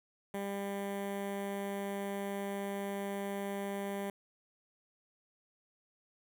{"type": "tone with notch filter", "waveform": "15% pulse", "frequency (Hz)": 199.1, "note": "G3", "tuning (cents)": 27, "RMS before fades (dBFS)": -38, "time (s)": [0.34, 4.1], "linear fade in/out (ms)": 2, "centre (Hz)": 4900, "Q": 0.75, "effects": []}